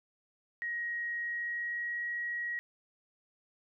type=tone with pitch glide; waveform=sine; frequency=1889 to 1903.2 Hz; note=A#6 to A#6; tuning=+22 to +35 cents; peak=-33 dBFS; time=0.62-2.59 s; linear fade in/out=0 ms; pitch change=+13 cents; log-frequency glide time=1.13-2.09 s; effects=none